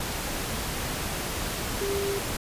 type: tone in noise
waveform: sine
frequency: 398.1 Hz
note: G4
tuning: 27 cents sharp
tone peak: -27 dBFS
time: 1.81-2.19 s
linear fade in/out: 5 ms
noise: pink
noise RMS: -31 dBFS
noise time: 0-2.37 s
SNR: +1 dB
effects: resampled to 32000 Hz